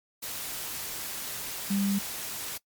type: tone in noise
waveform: sine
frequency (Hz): 198.7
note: G3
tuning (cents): +24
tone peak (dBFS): -24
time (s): 1.7-1.99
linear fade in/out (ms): 10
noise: white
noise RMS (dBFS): -36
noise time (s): 0.22-2.58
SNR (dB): +9
effects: noise-tail reverb RT60 0.1 s tail -22 dB re dry + MP3 96 kbps